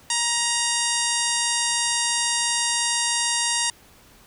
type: harmonic tone with a mistuned harmonic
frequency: 943 Hz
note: A#5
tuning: 20 cents sharp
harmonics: 1 / 2 / 3 / 4 / 5 / 6 / 7 / 8 / 9 / 10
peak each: -30 / -30 / -30 / -30 / -30 / -30 / -30 / -30 / -30 / -30 dBFS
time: 0.1-3.7 s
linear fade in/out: 2 ms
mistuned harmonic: 4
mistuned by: -29 cents
effects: pink hiss -52 dBFS RMS until 4.26 s